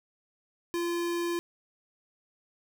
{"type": "tone", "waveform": "square", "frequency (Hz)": 343.9, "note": "F4", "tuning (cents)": -27, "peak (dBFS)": -29, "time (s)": [0.74, 1.39], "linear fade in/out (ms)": 0, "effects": []}